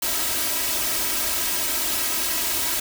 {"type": "noise with comb filter", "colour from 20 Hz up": "white", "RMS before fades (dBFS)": -24, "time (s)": [0.02, 2.8], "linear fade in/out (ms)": 5, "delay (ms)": 3.1, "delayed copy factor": 1, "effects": []}